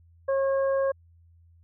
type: harmonic tone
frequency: 543 Hz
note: C#5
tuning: 36 cents flat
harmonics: 1 / 2 / 3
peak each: -22 / -34 / -39 dBFS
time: 0.28-0.92 s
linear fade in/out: 10 ms
effects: added 84 Hz sine -54 dBFS peak until 1.63 s